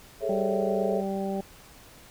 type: chord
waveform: sine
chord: A major seventh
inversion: third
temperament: just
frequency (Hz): 412.5 / 440 / 550 / 660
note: G#4 / A4 / C#5 / E5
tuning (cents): -12 / 0 / -14 / +2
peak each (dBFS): -31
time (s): 0.2-1.03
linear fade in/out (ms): 50
type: harmonic tone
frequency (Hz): 194.9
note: G3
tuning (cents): -10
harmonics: 1 / 2 / 3 / 4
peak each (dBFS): -30 / -33 / -35 / -36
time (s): 0.29-1.41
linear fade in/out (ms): 5
effects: pink hiss -51 dBFS RMS until 2.1 s